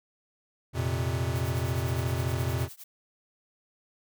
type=chord; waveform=square; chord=F suspended fourth; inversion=none; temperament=equal; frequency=87.31 / 116.54 / 130.81 Hz; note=F2 / Bb2 / C3; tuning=0 / 0 / 0 cents; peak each=-32 dBFS; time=0.73-2.69 s; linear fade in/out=50 ms
type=noise with tremolo; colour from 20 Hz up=blue; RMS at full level=-43 dBFS; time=1.35-2.84 s; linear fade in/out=5 ms; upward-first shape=triangle; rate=9.7 Hz; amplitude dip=100%
effects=none